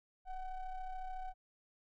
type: ring-modulated tone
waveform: triangle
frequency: 381.9 Hz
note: G4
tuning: 45 cents flat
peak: -35 dBFS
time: 0.25-1.34 s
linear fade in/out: 50 ms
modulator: 365 Hz
effects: none